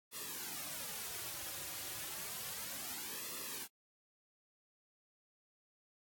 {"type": "noise with flanger", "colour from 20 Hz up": "white", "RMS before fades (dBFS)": -44, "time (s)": [0.11, 3.68], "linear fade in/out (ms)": 50, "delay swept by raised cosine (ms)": [1.3, 4.6], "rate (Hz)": 0.31, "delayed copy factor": -0.75, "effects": ["AAC 64 kbps"]}